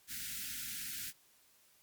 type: band-stop noise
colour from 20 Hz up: white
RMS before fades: -42 dBFS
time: 0.07-1.13 s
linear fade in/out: 50 ms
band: 290 to 1400 Hz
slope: 96 dB/octave
effects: white hiss -67 dBFS RMS until 1.82 s + MP3 96 kbps